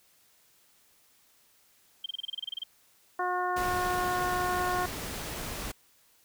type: tone bursts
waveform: sine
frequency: 3159 Hz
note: G7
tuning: 13 cents sharp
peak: -31 dBFS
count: 13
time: 2.04-2.636 s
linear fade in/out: 5 ms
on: 20 ms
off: 28 ms
type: harmonic tone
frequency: 361.1 Hz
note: F#4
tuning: 42 cents flat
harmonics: 1 / 2 / 3 / 4 / 5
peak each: -35 / -31 / -32 / -36 / -41 dBFS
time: 3.19-4.86 s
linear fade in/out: 5 ms
type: noise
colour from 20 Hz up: pink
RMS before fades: -37 dBFS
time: 3.56-5.72 s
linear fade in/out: 10 ms
effects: white hiss -64 dBFS RMS until 6.24 s